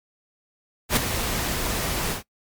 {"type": "noise with ADSR envelope", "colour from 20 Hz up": "pink", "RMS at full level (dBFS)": -17, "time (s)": [0.89, 2.23], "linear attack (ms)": 77, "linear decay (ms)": 9, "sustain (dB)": -9, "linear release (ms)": 120, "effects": ["noise-tail reverb RT60 0.1 s tail -21 dB re dry", "MP3 96 kbps"]}